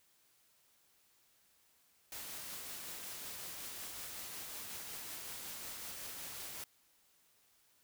white noise with tremolo, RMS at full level -45 dBFS, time 2.12-6.64 s, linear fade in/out 2 ms, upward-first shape triangle, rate 5.4 Hz, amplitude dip 25%, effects white hiss -71 dBFS RMS until 7.83 s

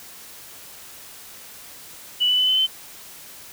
sine tone with pitch steps, 2960 / 2987 / 3015 / 3043 / 3071 Hz, F#7 / F#7 / F#7 / F#7 / G7, 0 / +16 / +32 / +48 / -36 cents, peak -16 dBFS, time 2.2-2.67 s, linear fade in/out 20 ms, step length 94 ms, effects white hiss -42 dBFS RMS until 3.52 s

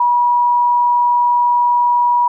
sine tone, 967 Hz, B5, 37 cents flat, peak -10 dBFS, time 0-2.28 s, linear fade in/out 5 ms, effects none

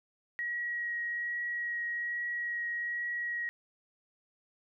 sine tone with vibrato, 1903 Hz, A#6, 35 cents sharp, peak -32 dBFS, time 0.39-3.49 s, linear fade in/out 0 ms, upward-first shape triangle, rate 1.2 Hz, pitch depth 11 cents each way, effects none

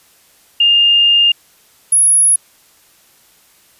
sine tone pair in turn, 2816 / 10473 Hz, F7 / E9, +14 / -12 cents, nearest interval octave + major seventh, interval 2274 cents, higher second, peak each -7 dBFS, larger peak neither, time 0.6-1.32 / 1.92-2.36 s, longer first, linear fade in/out 5 ms, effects white hiss -50 dBFS RMS until 3.79 s + resampled to 32000 Hz

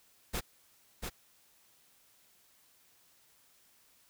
pink noise with echo, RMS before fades -34 dBFS, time 0.33-0.41 s, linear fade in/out 20 ms, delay 690 ms, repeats 1, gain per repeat -4 dB, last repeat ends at 1.1 s, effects white hiss -66 dBFS RMS until 4.09 s

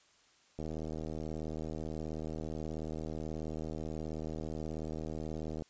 click train, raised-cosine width 2 ms, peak -27 dBFS, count 396, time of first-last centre 0.59-5.622 s, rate 78.5 Hz, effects white hiss -66 dBFS RMS until 5.69 s + resampled to 16000 Hz

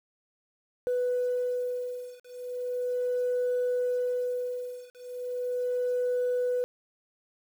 sine beating tone pair, 495.2 / 495.57 Hz, B4 / B4, +5 / +6 cents, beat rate 0.37 Hz, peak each -29 dBFS, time 0.87-6.64 s, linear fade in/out 0 ms, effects tanh soft clip ceiling -22 dBFS + 9-bit

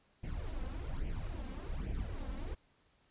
brown noise with flanger, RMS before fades -39 dBFS, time 0.23-2.55 s, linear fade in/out 10 ms, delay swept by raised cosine 0.39 to 3.89 ms, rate 1.2 Hz, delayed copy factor +0.75, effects pink hiss -71 dBFS RMS until 3.1 s + resampled to 8000 Hz

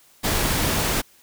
pink noise, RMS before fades -22 dBFS, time 0.23-1.02 s, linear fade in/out 20 ms, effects white hiss -55 dBFS RMS until 1.22 s

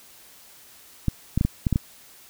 clicks, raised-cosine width 5 ms, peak -8 dBFS, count 7, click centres 1.083 / 1.376 / 1.411 / 1.45 / 1.668 / 1.727 / 1.759 s, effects white hiss -50 dBFS RMS until 2.29 s

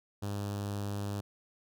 sawtooth tone with notch filter, 101.4 Hz, G#2, 41 cents flat, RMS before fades -36 dBFS, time 0.22-1.21 s, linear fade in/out 10 ms, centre 2100 Hz, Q 1.4, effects none

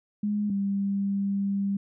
sine tone pair in turn, 207.7 / 198.39 Hz, G#3 / G3, 0 / +21 cents, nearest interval minor second, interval 79 cents, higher first, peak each -24 dBFS, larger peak neither, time 0.23-0.5 / 0.5-1.77 s, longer second, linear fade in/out 5 ms, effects none

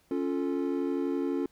triangle chord, Db augmented, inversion none, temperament equal, 277.2 / 349.2 / 440 Hz, Db4 / F4 / A4, 0 / 0 / 0 cents, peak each -28 / -30 / -33 dBFS, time 0.11-1.46 s, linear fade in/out 2 ms, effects pink hiss -66 dBFS RMS until 1.51 s

